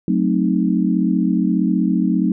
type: chord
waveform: sine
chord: F# diminished seventh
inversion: none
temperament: equal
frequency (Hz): 185 / 220 / 261.6 / 311.1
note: F#3 / A3 / C4 / Eb4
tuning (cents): 0 / 0 / 0 / 0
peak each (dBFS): -18 / -20 / -21 / -21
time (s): 0.08-2.32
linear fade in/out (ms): 2
effects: none